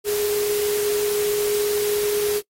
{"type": "tone in noise", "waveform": "sine", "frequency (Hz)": 415.3, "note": "G#4", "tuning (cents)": 0, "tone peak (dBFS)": -20, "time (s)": [0.04, 2.42], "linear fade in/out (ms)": 50, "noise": "white", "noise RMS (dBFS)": -29, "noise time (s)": [0.04, 2.42], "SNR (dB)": 6, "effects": ["noise-tail reverb RT60 0.1 s tail -25 dB re dry", "AAC 48 kbps"]}